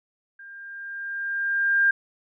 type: tone with level ramp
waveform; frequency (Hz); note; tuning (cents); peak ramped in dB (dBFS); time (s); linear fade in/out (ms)
sine; 1600; G6; +35; -41 to -15; 0.39-1.91; 5
effects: none